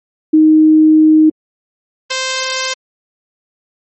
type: tone pair in turn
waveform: sine / 5% pulse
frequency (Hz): 311.7 / 521.8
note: D#4 / C5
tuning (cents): +3 / -5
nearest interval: major sixth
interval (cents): 892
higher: second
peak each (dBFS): -4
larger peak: neither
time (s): 0.33-1.3 / 2.1-2.74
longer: first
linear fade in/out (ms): 10
effects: MP3 32 kbps